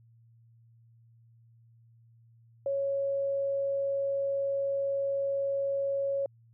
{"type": "tone", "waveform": "sine", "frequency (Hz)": 553, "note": "C#5", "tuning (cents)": -4, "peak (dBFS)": -27, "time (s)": [2.66, 6.26], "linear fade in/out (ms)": 2, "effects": ["added 115 Hz sine -57 dBFS peak until 6.53 s"]}